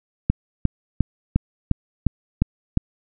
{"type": "click train", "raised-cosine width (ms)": 5, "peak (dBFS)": -4, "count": 8, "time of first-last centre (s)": [0.3, 2.773], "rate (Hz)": 2.83, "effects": []}